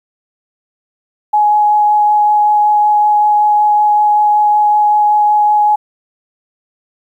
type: tone with vibrato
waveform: sine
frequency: 839 Hz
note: G#5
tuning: 17 cents sharp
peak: -7 dBFS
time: 1.33-5.76 s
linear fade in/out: 10 ms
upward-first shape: sine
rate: 5.3 Hz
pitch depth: 8 cents each way
effects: 8-bit